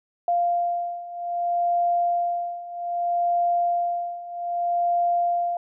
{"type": "beating tone pair", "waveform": "sine", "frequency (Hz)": [696, 696.63], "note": ["F5", "F5"], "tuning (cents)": [-6, -5], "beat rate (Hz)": 0.63, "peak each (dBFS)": [-26, -23], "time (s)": [0.28, 5.57], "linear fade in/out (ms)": 2, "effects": []}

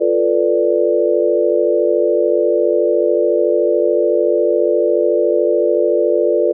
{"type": "chord", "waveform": "sine", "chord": "B half-diminished seventh", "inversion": "second", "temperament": "equal", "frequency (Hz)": [349.2, 440, 493.9, 587.3], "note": ["F4", "A4", "B4", "D5"], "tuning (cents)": [0, 0, 0, 0], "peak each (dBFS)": -17, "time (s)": [0, 6.53], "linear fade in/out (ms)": 20, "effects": []}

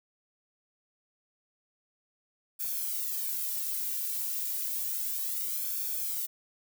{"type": "noise with flanger", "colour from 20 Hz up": "violet", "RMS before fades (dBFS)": -33, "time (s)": [2.59, 6.27], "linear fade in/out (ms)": 20, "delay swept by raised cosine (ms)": [1, 2.4], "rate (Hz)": 0.31, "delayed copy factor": -0.9, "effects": []}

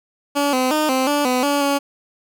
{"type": "tone with pitch steps", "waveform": "15% pulse", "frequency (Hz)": [285.8, 256.3, 306.6, 260.8, 290.8, 252, 286, 281.6], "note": ["D4", "C4", "D#4", "C4", "D4", "B3", "D4", "C#4"], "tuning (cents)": [-47, -36, -25, -5, -17, 35, -46, 27], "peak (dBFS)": -10, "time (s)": [0.35, 1.79], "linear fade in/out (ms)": 20, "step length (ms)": 180, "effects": []}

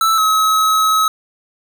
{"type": "tone pair in turn", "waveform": "square", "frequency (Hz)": [1318.5, 1282.4], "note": ["E6", "E6"], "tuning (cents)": [0, -48], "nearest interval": "unison", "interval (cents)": 48, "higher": "first", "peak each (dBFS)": -12, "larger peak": "neither", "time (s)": [[0.01, 0.18], [0.18, 1.08]], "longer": "second", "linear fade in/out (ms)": 2, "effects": []}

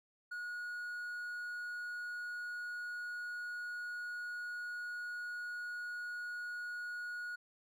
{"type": "tone", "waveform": "triangle", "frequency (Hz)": 1450, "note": "F#6", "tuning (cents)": -35, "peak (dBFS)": -38, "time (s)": [0.31, 7.36], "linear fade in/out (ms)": 10, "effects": []}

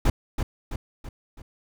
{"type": "noise with echo", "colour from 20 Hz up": "brown", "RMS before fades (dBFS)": -17, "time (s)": [0.05, 0.1], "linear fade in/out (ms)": 5, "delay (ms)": 330, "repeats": 4, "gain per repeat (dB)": -6, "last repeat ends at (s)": 1.42, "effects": []}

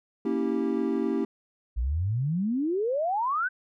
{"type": "chord", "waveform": "triangle", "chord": "A# diminished seventh", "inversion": "none", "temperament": "equal with one note detuned", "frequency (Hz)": [233.1, 277.2, 325.1, 392], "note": ["A#3", "C#4", "E4", "G4"], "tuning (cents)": [0, 0, -24, 0], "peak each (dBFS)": -28, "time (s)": [0.25, 1.25], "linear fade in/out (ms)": 5}
{"type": "exponential sweep", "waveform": "sine", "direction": "up", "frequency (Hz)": [54.3, 1568], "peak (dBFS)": -24, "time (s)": [1.76, 3.49], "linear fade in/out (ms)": 20}
{"effects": []}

